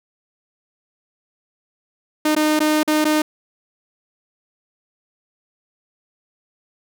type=tone with dropouts; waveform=sawtooth; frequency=306.2 Hz; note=D#4; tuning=28 cents flat; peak=-11 dBFS; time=2.25-3.22 s; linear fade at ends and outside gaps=5 ms; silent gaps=2.351-2.363 / 2.593-2.603 / 2.832-2.876 / 3.045-3.051 s; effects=none